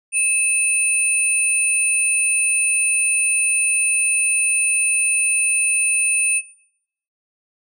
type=tone pair together; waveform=sine; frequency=2598 / 9229 Hz; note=E7 / D9; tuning=-26 / -31 cents; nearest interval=octave + minor seventh; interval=2195 cents; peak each=-18 / -16 dBFS; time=0.12-6.42 s; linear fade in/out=50 ms; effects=noise-tail reverb RT60 0.7 s tail -18 dB re dry + tanh soft clip ceiling -10 dBFS